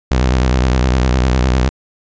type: tone with vibrato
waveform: sawtooth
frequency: 63.4 Hz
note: B1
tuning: 46 cents sharp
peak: -7 dBFS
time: 0.11-1.69 s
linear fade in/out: 0 ms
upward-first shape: triangle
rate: 9.8 Hz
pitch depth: 120 cents each way
effects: resampled to 16000 Hz